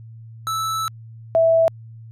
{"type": "tone pair in turn", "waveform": ["square", "sine"], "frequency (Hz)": [1313, 656.5], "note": ["E6", "E5"], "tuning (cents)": [-7, -7], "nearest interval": "octave", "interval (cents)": 1200, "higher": "first", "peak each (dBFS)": [-22, -12], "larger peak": "second", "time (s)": [[0.47, 0.88], [1.35, 1.68]], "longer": "first", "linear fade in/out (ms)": 0, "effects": ["added 113 Hz sine -37 dBFS peak until 2.11 s", "resampled to 32000 Hz"]}